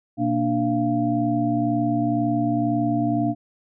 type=tone cluster; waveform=sine; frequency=121.9 / 232.8 / 294.8 / 690 Hz; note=B2 / A#3 / D4 / F5; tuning=-22 / -2 / +7 / -21 cents; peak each=-27 / -25 / -22 / -26 dBFS; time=0.17-3.35 s; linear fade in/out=50 ms; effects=none